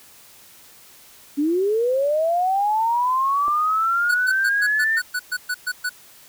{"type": "linear sweep", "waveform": "sine", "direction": "up", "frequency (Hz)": [277.4, 1822], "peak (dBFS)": -17, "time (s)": [1.37, 5], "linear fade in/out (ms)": 20}
{"type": "clicks", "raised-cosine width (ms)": 1, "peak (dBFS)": -24, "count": 2, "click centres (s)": [3.48, 3.483]}
{"type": "tone bursts", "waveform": "square", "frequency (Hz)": 1480, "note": "F#6", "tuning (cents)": 0, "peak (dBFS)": -22, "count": 11, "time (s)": [4.09, 5.895], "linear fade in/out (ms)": 10, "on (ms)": 55, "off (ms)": 120}
{"effects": ["white hiss -48 dBFS RMS until 6.28 s"]}